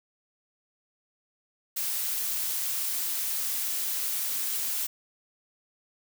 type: noise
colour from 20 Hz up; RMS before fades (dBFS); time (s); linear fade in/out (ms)
blue; -30; 1.76-4.87; 10
effects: none